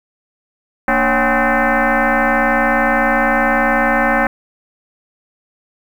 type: tone with frequency modulation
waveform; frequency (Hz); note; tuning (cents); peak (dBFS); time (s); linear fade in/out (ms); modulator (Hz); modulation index
sine; 491.6; B4; -8; -11; 0.88-4.27; 2; 261; 5.6
effects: 7-bit